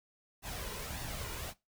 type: noise with flanger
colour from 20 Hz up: pink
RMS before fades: -41 dBFS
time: 0.42-1.54 s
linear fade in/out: 50 ms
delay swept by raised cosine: 1.1 to 2.1 ms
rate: 1.7 Hz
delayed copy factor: +0.5
effects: noise-tail reverb RT60 0.2 s tail -18 dB re dry